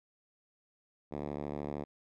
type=tone with band-pass filter; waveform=5% pulse; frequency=73 Hz; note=D2; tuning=10 cents flat; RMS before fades=-39 dBFS; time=1.11-1.85 s; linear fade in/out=20 ms; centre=260 Hz; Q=0.58; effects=none